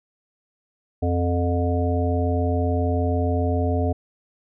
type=harmonic tone with a mistuned harmonic; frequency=87.31 Hz; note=F2; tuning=in tune; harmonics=1 / 3 / 5 / 7 / 8; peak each=-21 / -26 / -28 / -29 / -30 dBFS; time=1.02-3.93 s; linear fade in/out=10 ms; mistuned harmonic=8; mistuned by=+60 cents; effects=none